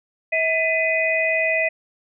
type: tone cluster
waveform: sine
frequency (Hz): 645 / 2006 / 2493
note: E5 / B6 / D#7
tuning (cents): -38 / +26 / +3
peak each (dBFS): -22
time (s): 0.32-1.69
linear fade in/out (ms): 10
effects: none